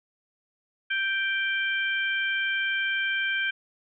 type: harmonic tone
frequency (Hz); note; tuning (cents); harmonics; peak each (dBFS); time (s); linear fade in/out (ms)
784; G5; 0; 2 / 3 / 4; -26 / -30 / -33; 0.9-3.51; 10
effects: none

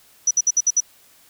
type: tone bursts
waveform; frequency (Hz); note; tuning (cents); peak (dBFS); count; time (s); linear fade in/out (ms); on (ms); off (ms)
sine; 5900; F#8; -6; -13; 6; 0.27-0.804; 5; 39; 60
effects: white hiss -53 dBFS RMS until 1.29 s

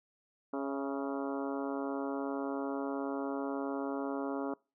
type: harmonic tone with a mistuned harmonic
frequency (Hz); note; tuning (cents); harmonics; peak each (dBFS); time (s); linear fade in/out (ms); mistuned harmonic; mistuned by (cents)
138.59; C#3; 0; 2 / 3 / 4 / 5 / 6 / 7 / 8 / 9 / 10; -36 / -40 / -42 / -44 / -46 / -47 / -48 / -49 / -50; 0.53-4.54; 5; 5; -41
effects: noise-tail reverb RT60 0.3 s tail -25 dB re dry

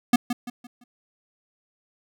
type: tone with echo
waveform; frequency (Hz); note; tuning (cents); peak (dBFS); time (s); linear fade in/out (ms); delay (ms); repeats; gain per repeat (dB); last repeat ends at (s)
square; 243.1; B3; -27; -14; 0.13-0.16; 5; 170; 4; -9; 0.84
effects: none

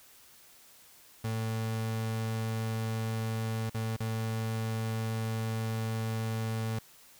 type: tone with dropouts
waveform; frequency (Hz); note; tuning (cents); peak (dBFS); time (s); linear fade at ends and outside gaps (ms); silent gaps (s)
35% pulse; 111.7; A2; +27; -29; 1.24-6.79; 5; 3.697-3.745 / 3.965-4.002
effects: white hiss -57 dBFS RMS until 7.19 s

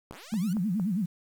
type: linear sweep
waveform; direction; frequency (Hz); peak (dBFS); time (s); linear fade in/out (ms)
5% pulse; up; 42.6 to 1513; -34; 0.11-0.53; 0
type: click train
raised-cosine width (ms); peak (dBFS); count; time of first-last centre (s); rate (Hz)
1; -28; 4; 0.11-0.798; 4.36
type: tone with vibrato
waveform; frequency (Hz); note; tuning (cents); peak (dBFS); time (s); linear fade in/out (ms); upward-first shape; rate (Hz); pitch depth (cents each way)
sine; 196; G3; 0; -25; 0.32-1.06; 10; sine; 9.3; 240
effects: 9-bit

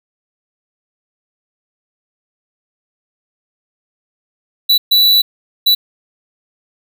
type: tone bursts at uneven times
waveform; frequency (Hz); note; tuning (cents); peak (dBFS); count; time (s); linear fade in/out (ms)
square; 3951; B7; 0; -8; 3; 4.69-4.78 / 4.91-5.22 / 5.66-5.75; 10
effects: none

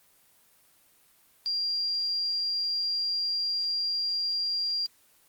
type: tone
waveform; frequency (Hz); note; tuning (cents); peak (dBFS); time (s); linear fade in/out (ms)
sine; 4771; D8; +26; -26; 1.46-4.86; 0
effects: white hiss -62 dBFS RMS until 5.28 s + Opus 24 kbps

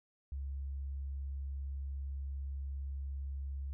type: tone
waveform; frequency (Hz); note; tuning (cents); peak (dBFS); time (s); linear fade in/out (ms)
sine; 68.7; C#2; -15; -37; 0.32-3.73; 0
effects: none

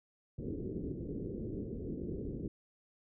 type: low-pass noise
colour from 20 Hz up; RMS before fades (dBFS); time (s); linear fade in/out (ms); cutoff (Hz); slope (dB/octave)
white; -40; 0.38-2.48; 5; 430; 48
effects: none

